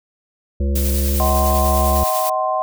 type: harmonic tone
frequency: 69.5 Hz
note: C#2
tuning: 5 cents sharp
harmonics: 1 / 3 / 5 / 7 / 8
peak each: -16 / -26 / -30 / -33 / -34 dBFS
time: 0.6-2.04 s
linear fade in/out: 5 ms
type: noise with tremolo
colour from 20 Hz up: blue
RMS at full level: -24 dBFS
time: 0.75-2.3 s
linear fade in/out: 10 ms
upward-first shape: sine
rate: 10 Hz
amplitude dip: 30%
type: chord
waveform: sine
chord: C diminished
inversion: first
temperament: just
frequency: 627.9 / 753.5 / 1046.5 Hz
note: Eb5 / Gb5 / C6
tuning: +16 / +31 / 0 cents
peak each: -21 dBFS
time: 1.2-2.62 s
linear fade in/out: 0 ms
effects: none